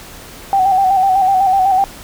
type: tone with vibrato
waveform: sine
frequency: 766 Hz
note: G5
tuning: 40 cents flat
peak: -9 dBFS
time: 0.53-1.84 s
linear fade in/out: 0 ms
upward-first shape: square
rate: 8 Hz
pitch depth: 46 cents each way
effects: pink hiss -35 dBFS RMS until 2.03 s